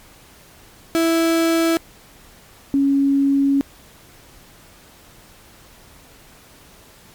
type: tone pair in turn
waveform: 35% pulse / sine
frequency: 329.6 / 277.2 Hz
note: E4 / C#4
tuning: 0 / 0 cents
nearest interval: minor third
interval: 300 cents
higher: first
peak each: -13 dBFS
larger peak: neither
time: 0.95-1.77 / 2.74-3.61 s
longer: second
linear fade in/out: 0 ms
effects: pink hiss -47 dBFS RMS until 7.14 s + MP3 96 kbps